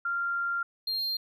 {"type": "tone pair in turn", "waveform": ["sine", "triangle"], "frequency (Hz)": [1389, 4199], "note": ["F6", "C8"], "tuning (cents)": [-10, 5], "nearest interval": "octave + perfect fifth", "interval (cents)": 1915, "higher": "second", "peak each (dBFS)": -27, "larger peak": "neither", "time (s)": [[0.05, 0.63], [0.87, 1.17]], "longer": "first", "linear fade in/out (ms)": 5, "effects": []}